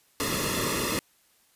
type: noise with comb filter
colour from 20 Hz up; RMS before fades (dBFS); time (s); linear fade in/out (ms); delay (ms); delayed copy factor
pink; -28; 0.2-0.99; 0; 1.3; -0.95
effects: white hiss -64 dBFS RMS until 1.55 s + resampled to 32000 Hz